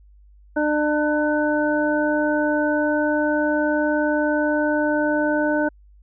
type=harmonic tone; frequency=299.9 Hz; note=D4; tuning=36 cents sharp; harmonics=1 / 2 / 3 / 5; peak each=-21 / -22 / -28 / -25 dBFS; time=0.56-5.69 s; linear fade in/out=10 ms; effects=added 50 Hz sine -47 dBFS peak until 6.02 s